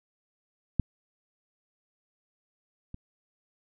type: clicks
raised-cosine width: 5 ms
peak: -11 / -27 dBFS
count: 2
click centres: 0.797 / 2.944 s
effects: none